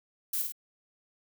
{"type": "noise with echo", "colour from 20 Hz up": "violet", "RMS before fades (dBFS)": -31, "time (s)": [0.33, 0.42], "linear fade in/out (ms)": 5, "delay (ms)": 51, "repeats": 2, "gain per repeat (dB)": -4, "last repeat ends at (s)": 0.522, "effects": []}